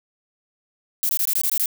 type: noise bursts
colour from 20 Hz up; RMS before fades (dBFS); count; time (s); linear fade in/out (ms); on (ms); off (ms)
violet; -21; 8; 1.03-1.658; 0; 61; 20
effects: none